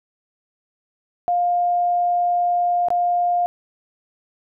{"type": "tone with dropouts", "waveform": "sine", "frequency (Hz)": 705, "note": "F5", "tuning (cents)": 16, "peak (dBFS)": -16, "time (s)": [1.28, 3.46], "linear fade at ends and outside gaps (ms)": 0, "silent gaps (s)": [2.885, 2.904], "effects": []}